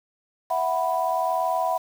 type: chord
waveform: sine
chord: E suspended second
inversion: none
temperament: equal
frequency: 659.3 / 740 / 987.8 Hz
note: E5 / F#5 / B5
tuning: 0 / 0 / 0 cents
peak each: -26 / -25 / -26 dBFS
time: 0.5-1.78 s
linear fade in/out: 10 ms
effects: 7-bit